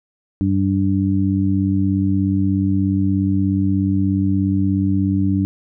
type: harmonic tone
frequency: 96.8 Hz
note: G2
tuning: 21 cents flat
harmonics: 1 / 2 / 3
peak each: -19 / -19 / -19 dBFS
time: 0.41-5.45 s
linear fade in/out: 0 ms
effects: none